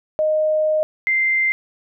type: tone pair in turn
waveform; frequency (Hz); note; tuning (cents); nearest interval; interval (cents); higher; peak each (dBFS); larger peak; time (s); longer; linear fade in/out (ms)
sine; 619 / 2087; D#5 / C7; -9 / -5; octave + major sixth; 2104; second; -15; neither; 0.19-0.83 / 1.07-1.52; first; 0
effects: none